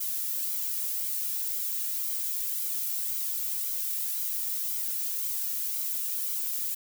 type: noise with flanger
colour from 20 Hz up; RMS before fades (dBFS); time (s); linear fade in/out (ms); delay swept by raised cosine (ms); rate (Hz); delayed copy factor
violet; -31; 0-6.75; 10; 1.1 to 1.95; 1.9; -0.5
effects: none